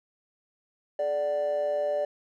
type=tone with amplitude modulation; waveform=triangle; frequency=587.3 Hz; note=D5; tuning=in tune; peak=-18 dBFS; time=0.99-2.05 s; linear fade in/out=5 ms; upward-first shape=sine; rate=161 Hz; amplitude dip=75%; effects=tanh soft clip ceiling -20 dBFS